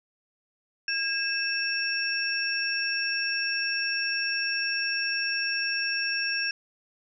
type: tone cluster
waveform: sine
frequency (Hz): 1626 / 2630 / 5500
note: G#6 / E7 / F8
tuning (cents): -37 / -5 / -27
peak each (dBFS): -30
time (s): 0.88-6.51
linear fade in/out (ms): 2
effects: none